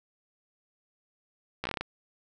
slowing click train, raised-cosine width 0.3 ms, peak -16 dBFS, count 8, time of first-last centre 1.64-1.81 s, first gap 14 ms, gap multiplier 1.18, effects none

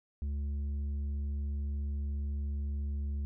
sine tone with tanh clipping, 71.5 Hz, D2, 46 cents flat, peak -33 dBFS, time 0.22-3.25 s, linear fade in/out 0 ms, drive 6 dB, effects none

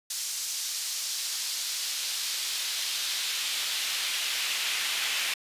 brown noise with high-pass filter sweep, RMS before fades -31 dBFS, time 0.1-5.34 s, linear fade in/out 5 ms, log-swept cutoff 5700 to 2600 Hz, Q 1.3, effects resampled to 32000 Hz

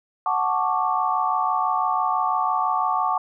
sine chord, D major seventh, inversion first, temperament equal, 740 / 880 / 1108.7 / 1174.7 Hz, F#5 / A5 / C#6 / D6, 0 / 0 / 0 / 0 cents, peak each -25 dBFS, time 0.26-3.18 s, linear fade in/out 2 ms, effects none

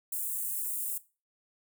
white high-pass noise, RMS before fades -34 dBFS, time 0.12-0.98 s, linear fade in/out 5 ms, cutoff 7900 Hz, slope 48 dB/octave, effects noise-tail reverb RT60 0.3 s tail -17 dB re dry

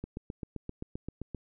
click train, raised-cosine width 3 ms, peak -24 dBFS, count 11, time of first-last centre 0.04-1.347 s, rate 7.65 Hz, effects none

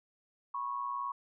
sine tone pair together, 981.6 / 1101 Hz, B5 / C#6, -11 / -12 cents, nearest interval major second, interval 199 cents, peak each -39 / -35 dBFS, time 0.54-1.12 s, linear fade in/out 5 ms, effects none

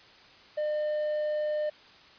triangle tone, 604 Hz, D5, 48 cents sharp, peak -25 dBFS, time 0.57-1.7 s, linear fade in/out 10 ms, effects white hiss -54 dBFS RMS until 2.18 s + resampled to 11025 Hz

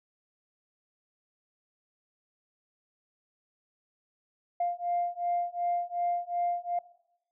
sine beating tone pair, 698.5 / 701.2 Hz, F5 / F5, 0 / +7 cents, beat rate 2.7 Hz, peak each -30 dBFS, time 4.6-6.79 s, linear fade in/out 5 ms, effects noise-tail reverb RT60 0.8 s tail -19 dB re dry + tanh soft clip ceiling -21 dBFS

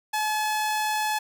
sawtooth tone, 856 Hz, A5, 48 cents flat, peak -20 dBFS, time 0.13-1.19 s, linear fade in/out 10 ms, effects none

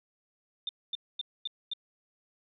sine tone bursts, 3594 Hz, A7, 36 cents sharp, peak -31 dBFS, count 5, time 0.67-1.735 s, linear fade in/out 2 ms, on 21 ms, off 240 ms, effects none

